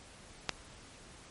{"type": "click", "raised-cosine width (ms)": 0.2, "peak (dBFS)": -11, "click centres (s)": 0.493, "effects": ["pink hiss -54 dBFS RMS until 1.3 s", "MP3 48 kbps"]}